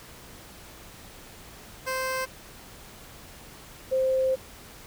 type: tone pair in turn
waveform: 15% pulse / sine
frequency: 521 / 523.7 Hz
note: C5 / C5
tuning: -7 / +1 cents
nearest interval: unison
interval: 8 cents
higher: second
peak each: -21 dBFS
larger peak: neither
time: 1.86-2.26 / 3.91-4.36 s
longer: second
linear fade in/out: 20 ms
effects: pink hiss -47 dBFS RMS until 4.86 s

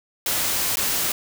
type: noise with dropouts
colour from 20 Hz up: white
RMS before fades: -23 dBFS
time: 0.26-1.12 s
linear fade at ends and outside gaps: 2 ms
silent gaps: 0.757-0.77 s
effects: none

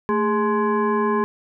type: tone with frequency modulation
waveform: sine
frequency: 412.1 Hz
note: G#4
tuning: 13 cents flat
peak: -17 dBFS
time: 0.09-1.24 s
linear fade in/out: 0 ms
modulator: 633 Hz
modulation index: 1.3
effects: none

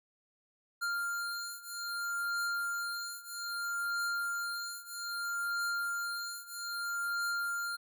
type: beating tone pair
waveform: square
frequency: 1396.9 / 1397.52 Hz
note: F6 / F6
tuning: 0 / +1 cents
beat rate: 0.62 Hz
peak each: -39 / -37 dBFS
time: 0.81-7.77 s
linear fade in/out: 20 ms
effects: none

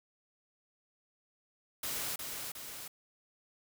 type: noise with echo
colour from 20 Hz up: white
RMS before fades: -37 dBFS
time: 1.83-2.16 s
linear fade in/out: 5 ms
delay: 360 ms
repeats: 2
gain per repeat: -4 dB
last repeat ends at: 2.88 s
effects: none

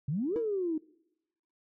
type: exponential two-way sweep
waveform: sine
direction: up then down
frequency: 130 to 480.9 to 305.1 Hz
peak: -28 dBFS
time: 0.08-0.78 s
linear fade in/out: 5 ms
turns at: 0.37 s
type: tone with exponential decay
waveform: triangle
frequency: 326.5 Hz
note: E4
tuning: 17 cents flat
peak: -26 dBFS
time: 0.36-0.48 s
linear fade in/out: 0 ms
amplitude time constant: 26 ms
effects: noise-tail reverb RT60 0.9 s tail -24 dB re dry + tanh soft clip ceiling -20 dBFS

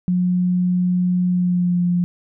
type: tone with pitch glide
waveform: sine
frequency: 180 to 176.19 Hz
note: F#3 to F3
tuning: -47 to +16 cents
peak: -15 dBFS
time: 0.08-2.04 s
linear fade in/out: 0 ms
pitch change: -37 cents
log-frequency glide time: 1.29-1.82 s
effects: none

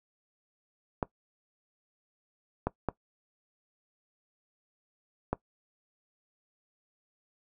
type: clicks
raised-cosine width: 1 ms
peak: -14 dBFS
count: 4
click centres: 1.028 / 2.67 / 2.887 / 5.33 s
effects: noise-tail reverb RT60 0.1 s tail -20 dB re dry

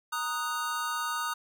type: chord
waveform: square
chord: D# minor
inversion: second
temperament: equal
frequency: 932.3 / 1244.5 / 1480 Hz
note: A#5 / D#6 / F#6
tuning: 0 / 0 / 0 cents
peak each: -37 / -33 / -37 dBFS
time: 0.12-1.34 s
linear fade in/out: 10 ms
effects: none

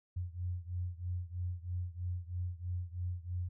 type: beating tone pair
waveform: sine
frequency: 88 / 91.1 Hz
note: F2 / F#2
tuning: +14 / -26 cents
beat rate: 3.1 Hz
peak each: -38 / -40 dBFS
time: 0.16-3.49 s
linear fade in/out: 10 ms
effects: none

